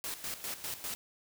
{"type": "noise with tremolo", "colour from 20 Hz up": "white", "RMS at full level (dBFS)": -38, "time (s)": [0.04, 0.95], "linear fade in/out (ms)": 0, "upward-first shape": "square", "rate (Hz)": 5, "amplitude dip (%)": 70, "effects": []}